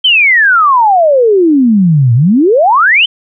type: exponential two-way sweep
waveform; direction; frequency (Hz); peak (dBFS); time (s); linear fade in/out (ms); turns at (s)
sine; down then up; 3166 to 113 to 3166; -4; 0.04-3.06; 10; 2.14
effects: none